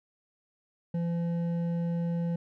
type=tone with hard clipping; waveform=sine; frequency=170 Hz; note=F3; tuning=46 cents flat; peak=-29 dBFS; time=0.94-2.36 s; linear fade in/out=5 ms; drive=7 dB; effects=none